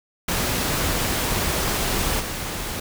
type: noise with level steps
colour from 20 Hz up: pink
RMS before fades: -23 / -29 dBFS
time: 0.28-2.8 s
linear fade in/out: 5 ms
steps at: 2.19 s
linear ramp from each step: 20 ms
effects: none

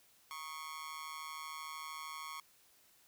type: tone with amplitude modulation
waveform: sawtooth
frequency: 1100 Hz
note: C#6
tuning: 14 cents flat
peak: -36 dBFS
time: 0.31-2.4 s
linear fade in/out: 0 ms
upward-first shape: sine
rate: 153 Hz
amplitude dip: 85%
effects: white hiss -67 dBFS RMS until 3.07 s

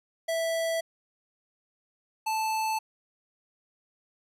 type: tone pair in turn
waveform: square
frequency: 658 / 877.5 Hz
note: E5 / A5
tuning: -3 / -5 cents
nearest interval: perfect fourth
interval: 498 cents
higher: second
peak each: -27 dBFS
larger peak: neither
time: 0.28-0.81 / 2.26-2.79 s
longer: neither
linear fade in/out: 10 ms
effects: resampled to 32000 Hz

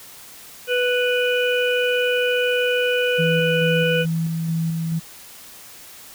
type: harmonic tone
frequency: 493.9 Hz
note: B4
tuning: in tune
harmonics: 1 / 3 / 5 / 6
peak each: -19 / -24 / -26 / -27 dBFS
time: 0.67-4.06 s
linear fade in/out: 50 ms
type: tone with tremolo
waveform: sine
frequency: 163.9 Hz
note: E3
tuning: 10 cents flat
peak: -19 dBFS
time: 3.18-5 s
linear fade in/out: 20 ms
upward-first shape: square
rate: 2.3 Hz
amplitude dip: 25%
effects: white hiss -42 dBFS RMS until 6.14 s

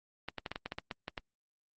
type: clicks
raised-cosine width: 0.3 ms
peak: -21 dBFS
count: 11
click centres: 0.286 / 0.383 / 0.462 / 0.516 / 0.559 / 0.66 / 0.721 / 0.785 / 0.912 / 1.081 / 1.178 s
effects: Opus 24 kbps

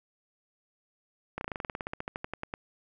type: slowing click train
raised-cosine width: 0.5 ms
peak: -19 dBFS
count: 20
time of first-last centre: 1.38-2.539 s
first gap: 31 ms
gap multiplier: 1.07
effects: none

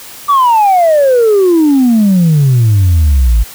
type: exponential sweep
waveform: sine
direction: down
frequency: 1174.7 to 51.91 Hz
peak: -3 dBFS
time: 0.28-3.44 s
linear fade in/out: 20 ms
effects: tanh soft clip ceiling -3 dBFS + white hiss -31 dBFS RMS until 3.54 s

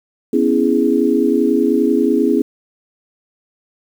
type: chord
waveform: sine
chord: C# minor seventh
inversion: third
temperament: equal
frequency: 246.9 / 277.2 / 329.6 / 415.3 Hz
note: B3 / C#4 / E4 / G#4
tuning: 0 / 0 / 0 / 0 cents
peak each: -17 dBFS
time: 0.33-2.42 s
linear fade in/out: 5 ms
effects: 7-bit

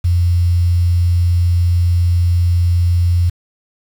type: tone with quantisation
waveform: sine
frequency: 87.31 Hz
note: F2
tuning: in tune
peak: -10 dBFS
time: 0.04-3.3 s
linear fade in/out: 10 ms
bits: 6
effects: none

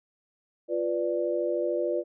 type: chord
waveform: sine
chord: B diminished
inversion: second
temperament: equal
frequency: 349.2 / 493.9 / 587.3 Hz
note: F4 / B4 / D5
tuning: 0 / 0 / 0 cents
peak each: -29 / -30 / -29 dBFS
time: 0.68-2.04 s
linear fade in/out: 50 ms
effects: none

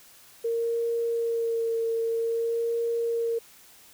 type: tone with vibrato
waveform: sine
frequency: 460.8 Hz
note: A#4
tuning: 20 cents flat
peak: -24 dBFS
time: 0.44-3.39 s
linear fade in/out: 10 ms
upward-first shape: sine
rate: 0.51 Hz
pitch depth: 18 cents each way
effects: white hiss -53 dBFS RMS until 3.93 s

